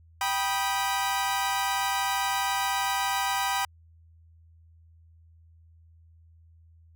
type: chord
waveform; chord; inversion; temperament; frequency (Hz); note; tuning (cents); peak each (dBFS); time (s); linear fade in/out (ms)
sawtooth; G augmented; none; equal with one note detuned; 784 / 978.1 / 1244.5; G5 / B5 / D#6; 0 / -17 / 0; -25 / -25 / -30; 0.21-3.65; 2
effects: added 82 Hz sine -53 dBFS peak until 6.95 s